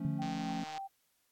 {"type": "chord", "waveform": "triangle", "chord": "F augmented", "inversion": "none", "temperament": "equal", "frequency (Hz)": [174.61, 220, 277.2], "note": ["F3", "A3", "C#4"], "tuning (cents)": [0, 0, 0], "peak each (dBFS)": -38, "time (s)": [0, 0.64], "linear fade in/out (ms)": 5}
{"type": "tone with exponential decay", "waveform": "sine", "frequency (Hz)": 148.2, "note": "D3", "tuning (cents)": 16, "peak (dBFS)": -30, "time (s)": [0.05, 0.7], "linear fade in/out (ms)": 0, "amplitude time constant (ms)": 140}
{"type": "tone with tremolo", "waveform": "sine", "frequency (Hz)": 781, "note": "G5", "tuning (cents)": -7, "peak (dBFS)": -38, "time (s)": [0.18, 0.88], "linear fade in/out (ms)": 20, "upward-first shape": "triangle", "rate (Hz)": 3.7, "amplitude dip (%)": 50}
{"type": "click train", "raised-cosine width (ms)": 0.2, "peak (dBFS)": -29, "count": 87, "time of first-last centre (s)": [0.22, 0.778], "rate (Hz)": 154}
{"effects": ["white hiss -75 dBFS RMS until 1.31 s", "AAC 64 kbps"]}